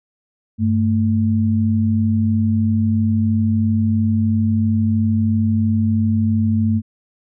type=tone pair together; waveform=sine; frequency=98.8 / 221.8 Hz; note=G2 / A3; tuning=+14 / +14 cents; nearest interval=octave + major second; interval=1400 cents; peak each=-17 / -16 dBFS; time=0.58-6.82 s; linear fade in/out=50 ms; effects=none